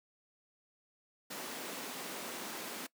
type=high-pass noise; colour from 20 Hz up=pink; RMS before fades=-43 dBFS; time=1.3-2.87 s; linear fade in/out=10 ms; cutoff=210 Hz; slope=24 dB/octave; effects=noise-tail reverb RT60 0.1 s tail -21 dB re dry